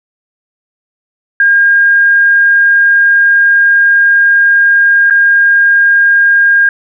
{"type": "tone with dropouts", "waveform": "sine", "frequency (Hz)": 1615, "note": "G#6", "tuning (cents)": -49, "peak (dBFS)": -4, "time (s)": [1.4, 6.69], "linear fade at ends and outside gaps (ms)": 2, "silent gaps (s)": [5.1, 5.107], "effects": []}